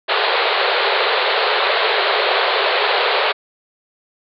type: band-pass noise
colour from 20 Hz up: pink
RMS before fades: -17 dBFS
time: 0.08-3.33 s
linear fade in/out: 20 ms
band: 390 to 4400 Hz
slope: 96 dB/octave
effects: none